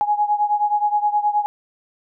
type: beating tone pair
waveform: sine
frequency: 830.6 / 840.1 Hz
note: G#5 / G#5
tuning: 0 / +20 cents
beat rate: 9.5 Hz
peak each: -18 / -21 dBFS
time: 0.01-1.46 s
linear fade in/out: 0 ms
effects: none